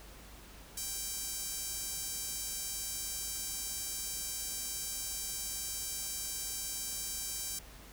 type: tone with high-pass filter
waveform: sawtooth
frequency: 783 Hz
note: G5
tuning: 2 cents flat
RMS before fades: -39 dBFS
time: 0.77-7.59 s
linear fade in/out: 5 ms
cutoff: 6800 Hz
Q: 1.2
effects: added 50 Hz sine -54 dBFS peak until 7.92 s + pink hiss -54 dBFS RMS until 7.92 s